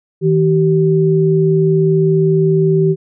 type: tone pair together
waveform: sine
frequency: 159.5 / 384.7 Hz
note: D#3 / G4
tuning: +43 / -33 cents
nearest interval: octave + minor third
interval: 1524 cents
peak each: -12 dBFS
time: 0.21-2.96 s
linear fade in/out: 50 ms
effects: none